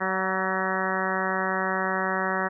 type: harmonic tone with a mistuned harmonic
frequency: 189.1 Hz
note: F#3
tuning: 38 cents sharp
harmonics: 1 / 2 / 3 / 4 / 5 / 6 / 7 / 8 / 9 / 10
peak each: -33 / -33 / -33 / -33 / -33 / -33 / -33 / -33 / -33 / -33 dBFS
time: 0-2.49 s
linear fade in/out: 20 ms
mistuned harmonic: 4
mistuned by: -20 cents
effects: none